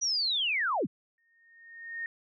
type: linear sweep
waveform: sine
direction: down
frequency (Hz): 5920 to 98.4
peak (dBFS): -26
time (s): 0.01-0.87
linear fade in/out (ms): 20
type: tone with exponential growth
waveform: sine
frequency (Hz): 1844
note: A#6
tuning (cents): -19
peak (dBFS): -31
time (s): 1.18-2.06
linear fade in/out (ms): 1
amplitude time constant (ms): 190
effects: none

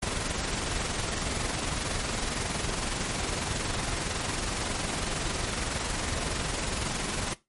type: noise with amplitude modulation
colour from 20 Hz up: pink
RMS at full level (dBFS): -29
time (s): 0.02-7.34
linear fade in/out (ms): 10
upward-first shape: sine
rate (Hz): 21.8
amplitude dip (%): 40
effects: noise-tail reverb RT60 0.2 s tail -17 dB re dry + MP3 48 kbps

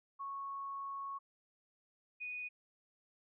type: tone pair in turn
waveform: sine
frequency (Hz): 1104 / 2478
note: C#6 / D#7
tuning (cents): -7 / -8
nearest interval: octave + major second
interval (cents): 1399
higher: second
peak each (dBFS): -40 / -40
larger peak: neither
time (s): 0.19-1.19 / 2.2-2.49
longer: first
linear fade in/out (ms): 20
effects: none

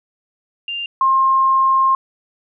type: tone pair in turn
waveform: sine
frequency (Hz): 2794 / 1063.9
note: F7 / C6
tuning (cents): 0 / +29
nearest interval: octave + perfect fourth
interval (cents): 1671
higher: first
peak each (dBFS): -22 / -11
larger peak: second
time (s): 0.68-0.86 / 1.01-1.95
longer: second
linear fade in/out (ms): 2
effects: none

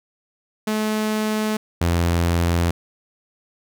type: tone pair in turn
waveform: sawtooth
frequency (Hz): 215.3 / 85.44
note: A3 / F2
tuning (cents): -37 / -37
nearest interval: octave + major third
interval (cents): 1600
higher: first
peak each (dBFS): -16 / -13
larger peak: second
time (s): 0.67-1.57 / 1.81-2.71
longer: neither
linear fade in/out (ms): 5
effects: none

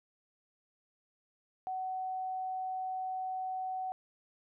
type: tone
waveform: sine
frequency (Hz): 750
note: F#5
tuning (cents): +23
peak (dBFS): -34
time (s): 1.67-3.92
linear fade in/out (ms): 0
effects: none

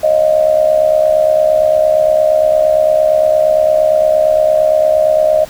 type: tone with amplitude modulation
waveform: sine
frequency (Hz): 622.3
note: D#5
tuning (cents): 0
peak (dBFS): -4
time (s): 0.03-5.45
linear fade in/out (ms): 10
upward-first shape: sine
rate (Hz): 68.7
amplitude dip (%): 75
effects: pink hiss -35 dBFS RMS until 5.49 s

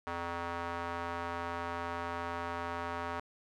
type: tone with band-pass filter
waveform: square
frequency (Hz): 85.6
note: F2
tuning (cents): -34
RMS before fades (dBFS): -38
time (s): 0.07-3.2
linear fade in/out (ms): 0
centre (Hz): 1100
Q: 1.5
effects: none

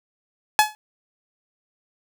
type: tone with exponential decay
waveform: sawtooth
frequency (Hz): 852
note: G#5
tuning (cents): +44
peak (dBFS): -5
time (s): 0.59-0.75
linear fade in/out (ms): 0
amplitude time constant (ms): 34
effects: none

